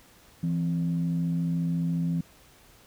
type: tone pair together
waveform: sine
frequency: 167.45 / 261.6 Hz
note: E3 / C4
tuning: +27 / 0 cents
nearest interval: minor sixth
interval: 773 cents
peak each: -24 / -33 dBFS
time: 0.43-2.21 s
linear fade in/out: 5 ms
effects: tanh soft clip ceiling -18 dBFS + pink hiss -56 dBFS RMS until 2.86 s